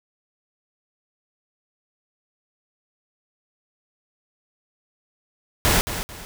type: noise with echo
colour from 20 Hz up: pink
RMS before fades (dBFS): -18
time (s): 5.65-5.81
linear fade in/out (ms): 0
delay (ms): 220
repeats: 2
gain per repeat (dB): -10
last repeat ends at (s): 6.25
effects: none